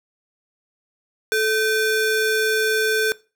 square ring-modulated tone, 987.8 Hz, B5, in tune, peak -15 dBFS, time 1.32-3.12 s, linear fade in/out 0 ms, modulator 552 Hz, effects noise-tail reverb RT60 0.3 s tail -20 dB re dry

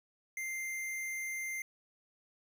square tone, 2093 Hz, C7, in tune, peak -37 dBFS, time 0.37-1.62 s, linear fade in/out 2 ms, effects none

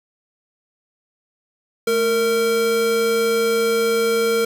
square tone pair together, 217.2 / 460.2 Hz, A3 / A#4, -22 / -22 cents, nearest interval octave + minor second, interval 1300 cents, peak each -29 / -17 dBFS, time 1.87-4.45 s, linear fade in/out 5 ms, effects none

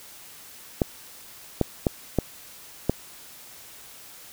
clicks, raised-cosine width 2 ms, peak -6 dBFS, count 5, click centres 0.818 / 1.613 / 1.868 / 2.187 / 2.896 s, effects white hiss -46 dBFS RMS until 4.32 s

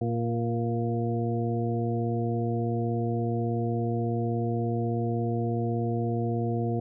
harmonic tone with a mistuned harmonic, 116.5 Hz, A#2, 1 cent flat, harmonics 1 / 2 / 3 / 4 / 6, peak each -28 / -31 / -33 / -34 / -36 dBFS, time 0.01-6.8 s, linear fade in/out 5 ms, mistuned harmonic 4, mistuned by +18 cents, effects none

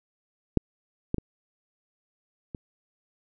clicks, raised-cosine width 3 ms, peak -6 / -12 / -17 / -22 dBFS, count 4, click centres 0.573 / 1.144 / 1.183 / 2.548 s, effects none

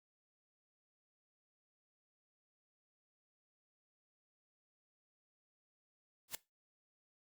white noise with exponential growth, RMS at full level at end -36 dBFS, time 6.28-6.35 s, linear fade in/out 2 ms, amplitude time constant 15 ms, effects noise-tail reverb RT60 0.2 s tail -18 dB re dry + Opus 48 kbps

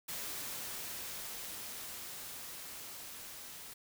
white noise with level ramp, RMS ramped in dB -41 to -49 dBFS, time 0.08-3.74 s, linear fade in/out 10 ms, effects none

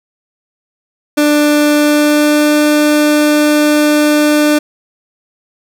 30% pulse tone with pitch glide, 296.2 to 298.8 Hz, D4 to D4, +15 to +30 cents, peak -5 dBFS, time 1.17-4.59 s, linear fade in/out 10 ms, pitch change +15 cents, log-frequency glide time 1.76-2.56 s, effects none

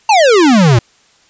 square exponential sweep, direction down, 919 to 110 Hz, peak -6 dBFS, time 0.09-0.79 s, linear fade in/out 5 ms, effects white hiss -50 dBFS RMS until 1.29 s + resampled to 16000 Hz

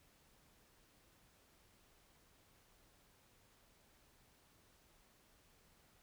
silence, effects pink hiss -70 dBFS RMS until 6.02 s

